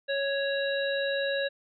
harmonic tone, 554.4 Hz, C#5, in tune, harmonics 1 / 3 / 5 / 7, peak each -28 / -32 / -40 / -36 dBFS, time 0.08-1.49 s, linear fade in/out 20 ms, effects none

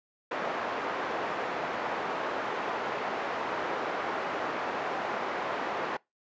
pink band-pass noise, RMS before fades -33 dBFS, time 0.31-5.97 s, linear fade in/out 5 ms, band 480 to 1500 Hz, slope 12 dB/octave, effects noise-tail reverb RT60 0.2 s tail -24 dB re dry + resampled to 16000 Hz

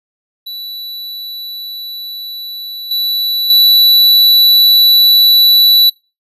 square tone with level steps, 3951 Hz, B7, in tune, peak -23 / -13 / -5 dBFS, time 0.46-5.9 s, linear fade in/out 10 ms, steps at 2.91 / 3.5 s, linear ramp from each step 2 ms, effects noise-tail reverb RT60 0.3 s tail -26 dB re dry + resampled to 32000 Hz

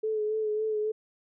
sine tone with vibrato, 430.6 Hz, A4, 37 cents flat, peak -26 dBFS, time 0.03-0.92 s, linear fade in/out 10 ms, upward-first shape sine, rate 3.6 Hz, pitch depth 30 cents each way, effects none

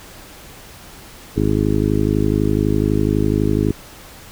harmonic tone, 52 Hz, G#1, 3 cents sharp, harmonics 1 / 2 / 3 / 4 / 5 / 6 / 7 / 8, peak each -23 / -21 / -23 / -23 / -22 / -21 / -25 / -24 dBFS, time 1.36-3.72 s, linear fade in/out 10 ms, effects pink hiss -40 dBFS RMS until 4.31 s

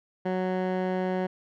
15% pulse tone with low-pass filter, 185 Hz, F#3, in tune, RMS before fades -28 dBFS, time 0.25-1.27 s, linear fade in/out 10 ms, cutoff 1700 Hz, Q 0.65, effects none

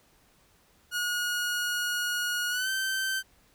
sawtooth tone with pitch glide, 1445 to 1548.7 Hz, F#6 to G6, -41 to -21 cents, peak -24 dBFS, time 0.91-3.23 s, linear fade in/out 50 ms, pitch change +120 cents, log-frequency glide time 2.5-2.69 s, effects pink hiss -63 dBFS RMS until 3.54 s

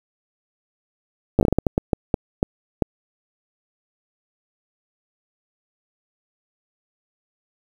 slowing click train, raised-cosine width 2 ms, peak -3 dBFS, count 14, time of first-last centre 1.39-2.823 s, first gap 9 ms, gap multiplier 1.37, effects 7-bit

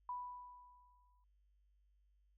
sine tone with exponential decay, 987.8 Hz, B5, in tune, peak -39 dBFS, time 0.09-1.24 s, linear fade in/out 2 ms, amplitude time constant 250 ms, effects added 50 Hz sine -70 dBFS peak until 2.37 s

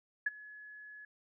sine tone with ADSR envelope, 1698 Hz, G#6, 38 cents sharp, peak -26 dBFS, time 0.26-1.05 s, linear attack 7 ms, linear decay 25 ms, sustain -22 dB, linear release 4 ms, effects none

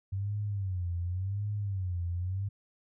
sine tone with vibrato, 94.9 Hz, F#2, 44 cents sharp, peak -30 dBFS, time 0.12-2.49 s, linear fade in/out 10 ms, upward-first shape sine, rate 0.9 Hz, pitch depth 160 cents each way, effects none

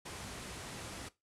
pink low-pass noise, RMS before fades -45 dBFS, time 0.05-1.09 s, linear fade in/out 10 ms, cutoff 11000 Hz, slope 48 dB/octave, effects noise-tail reverb RT60 0.2 s tail -17 dB re dry + high-pass 60 Hz 12 dB/octave

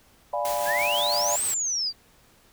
sine chord, D diminished seventh, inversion none, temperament equal, 587.3 / 698.5 / 830.6 / 987.8 Hz, D5 / F5 / Ab5 / Cb6, 0 / 0 / 0 / 0 cents, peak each -28 / -30 / -31 / -31 dBFS, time 0.33-1.36 s, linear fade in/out 5 ms
white noise with tremolo, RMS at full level -33 dBFS, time 0.45-1.54 s, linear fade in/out 0 ms, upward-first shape sine, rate 6 Hz, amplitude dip 25%
sine exponential two-way sweep, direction up then down, 1568 to 8520 to 4591 Hz, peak -24 dBFS, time 0.65-1.93 s, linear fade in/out 50 ms, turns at 1.43 s
effects pink hiss -58 dBFS RMS until 2.52 s

